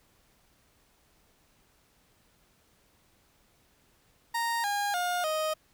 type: tone with pitch steps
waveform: 30% pulse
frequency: 930 / 814.3 / 713 / 624.3 Hz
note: A#5 / G#5 / F5 / D#5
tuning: -4 / -34 / +36 / +6 cents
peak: -25 dBFS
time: 4.34-5.54 s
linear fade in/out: 10 ms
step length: 300 ms
effects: pink hiss -66 dBFS RMS until 5.73 s